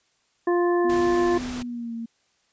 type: harmonic tone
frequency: 349.8 Hz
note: F4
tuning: 3 cents sharp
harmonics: 1 / 2 / 3 / 5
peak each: -19 / -29 / -29 / -34 dBFS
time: 0.47-1.38 s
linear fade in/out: 5 ms
type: tone with pitch glide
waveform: sine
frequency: 249.3 to 229.9 Hz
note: B3 to A#3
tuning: +16 to -24 cents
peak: -29 dBFS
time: 0.84-2.06 s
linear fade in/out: 10 ms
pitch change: -140 cents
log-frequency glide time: 1.53-1.94 s
type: noise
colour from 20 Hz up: pink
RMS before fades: -36 dBFS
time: 0.89-1.63 s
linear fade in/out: 10 ms
effects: white hiss -67 dBFS RMS until 2.52 s + resampled to 16000 Hz